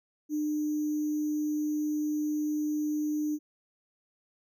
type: tone with sample-and-hold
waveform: sine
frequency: 301.5 Hz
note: D4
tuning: 46 cents sharp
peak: -27 dBFS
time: 0.29-3.39 s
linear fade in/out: 50 ms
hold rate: 6300 Hz
effects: none